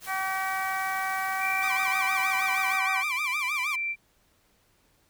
white noise, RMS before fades -42 dBFS, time 0-2.8 s, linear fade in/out 50 ms
harmonic tone, 381.9 Hz, G4, 45 cents flat, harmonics 2 / 3 / 4 / 5 / 6, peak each -31 / -33 / -34 / -35 / -36 dBFS, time 0.06-3.04 s, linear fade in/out 50 ms
sine tone, 2349 Hz, D7, in tune, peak -27 dBFS, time 1.39-3.96 s, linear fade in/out 50 ms
sawtooth tone with vibrato, 1108.7 Hz, C#6, in tune, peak -28 dBFS, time 1.62-3.76 s, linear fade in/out 10 ms, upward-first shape sine, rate 6.4 Hz, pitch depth 200 cents each way
effects pink hiss -66 dBFS RMS until 5.09 s

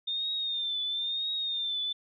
sine tone with vibrato, 3626 Hz, A#7, 49 cents flat, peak -29 dBFS, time 0.07-1.93 s, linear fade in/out 10 ms, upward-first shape triangle, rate 1 Hz, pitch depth 78 cents each way, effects none

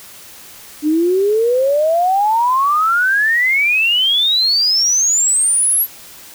sine exponential sweep, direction up, 293.7 to 11870 Hz, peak -11 dBFS, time 0.82-5.87 s, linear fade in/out 50 ms, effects white hiss -38 dBFS RMS until 6.34 s

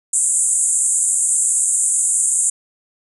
white band-pass noise, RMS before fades -17 dBFS, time 0.13-2.5 s, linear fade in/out 5 ms, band 7100 to 9700 Hz, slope 96 dB/octave, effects none

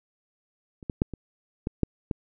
clicks, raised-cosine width 3 ms, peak -30 / -16 / -8 / -22 / -15 / -8 / -14 dBFS, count 7, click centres 0.828 / 0.898 / 1.019 / 1.137 / 1.671 / 1.833 / 2.112 s, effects none

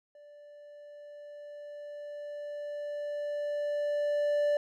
triangle tone with level ramp, 586 Hz, D5, 4 cents flat, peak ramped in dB -49 to -22 dBFS, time 0.15-4.57 s, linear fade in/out 2 ms, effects none

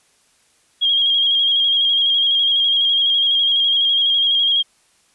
sine tone with vibrato, 3256 Hz, G#7, 35 cents flat, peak -13 dBFS, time 0.81-4.63 s, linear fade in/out 20 ms, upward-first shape square, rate 12 Hz, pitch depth 27 cents each way, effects white hiss -58 dBFS RMS until 5.14 s + resampled to 24000 Hz

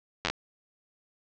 slowing click train, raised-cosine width 0.2 ms, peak -9 dBFS, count 5, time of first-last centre 0.25-0.3 s, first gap 10 ms, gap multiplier 1.15, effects low-pass 5000 Hz 12 dB/octave

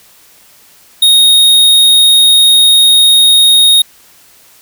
square tone, 3729 Hz, A#7, in tune, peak -4 dBFS, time 1.02-3.82 s, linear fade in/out 5 ms, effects white hiss -43 dBFS RMS until 4.61 s

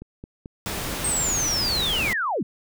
click train, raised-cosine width 3 ms, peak -24 dBFS, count 4, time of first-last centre 0.02-0.678 s, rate 4.56 Hz
pink noise, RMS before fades -29 dBFS, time 0.66-2.13 s, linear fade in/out 0 ms
sine linear sweep, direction down, 8510 to 143.3 Hz, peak -22 dBFS, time 1.04-2.43 s, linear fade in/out 5 ms
effects none

